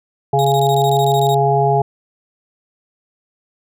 harmonic tone, 138.59 Hz, C#3, in tune, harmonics 1 / 3 / 5 / 6, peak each -17 / -17 / -17 / -17 dBFS, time 0.33-1.82 s, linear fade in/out 5 ms
sawtooth tone bursts, 3755 Hz, A#7, 12 cents sharp, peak -22 dBFS, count 13, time 0.39-1.344 s, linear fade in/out 0 ms, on 54 ms, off 21 ms
effects none

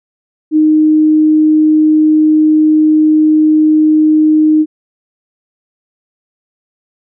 sine tone, 309.1 Hz, D#4, 11 cents flat, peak -5 dBFS, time 0.51-4.66 s, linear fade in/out 50 ms, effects none

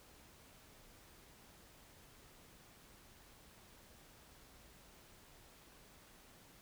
silence, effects pink hiss -62 dBFS RMS until 6.61 s

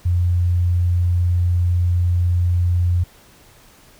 sine tone, 88 Hz, F2, 14 cents sharp, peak -14 dBFS, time 0.05-3.04 s, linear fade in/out 10 ms, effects pink hiss -49 dBFS RMS until 3.99 s

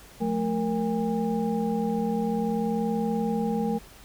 sine tone cluster, 178.8 / 219.3 / 466.4 / 811 Hz, F3 / A3 / A#4 / G#5, +41 / -6 / +1 / -41 cents, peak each -32 / -26 / -30 / -33 dBFS, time 0.2-3.79 s, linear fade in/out 20 ms, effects added 50 Hz sine -53 dBFS peak until 4.04 s + pink hiss -50 dBFS RMS until 4.04 s

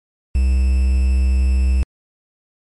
triangle tone with quantisation, 64.6 Hz, C2, 21 cents flat, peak -10 dBFS, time 0.35-1.83 s, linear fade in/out 0 ms, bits 6, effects MP3 48 kbps

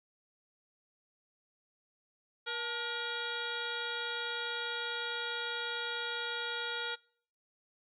harmonic tone with a mistuned harmonic, 475.3 Hz, A#4, 34 cents sharp, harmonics 1 / 2 / 3 / 4 / 5 / 6 / 7 / 8 / 9, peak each -44 / -45 / -38 / -47 / -47 / -52 / -41 / -46 / -53 dBFS, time 2.46-6.96 s, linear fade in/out 20 ms, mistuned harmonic 2, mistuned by -120 cents, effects noise-tail reverb RT60 0.6 s tail -26 dB re dry

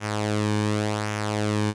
sawtooth tone with flanger, 105.6 Hz, G#2, 29 cents sharp, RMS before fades -25 dBFS, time 0-1.74 s, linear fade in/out 50 ms, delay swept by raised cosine 0.23 to 1.53 ms, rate 0.89 Hz, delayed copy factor -0.55, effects resampled to 22050 Hz

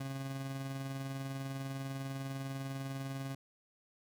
30% pulse tone with tremolo, 135.5 Hz, C#3, 39 cents flat, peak -34 dBFS, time 0-3.35 s, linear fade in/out 5 ms, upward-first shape triangle, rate 20 Hz, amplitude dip 40%, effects none

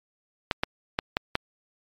clicks, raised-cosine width 0.3 ms, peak -7 dBFS, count 5, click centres 0.512 / 0.635 / 0.989 / 1.169 / 1.354 s, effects MP3 96 kbps

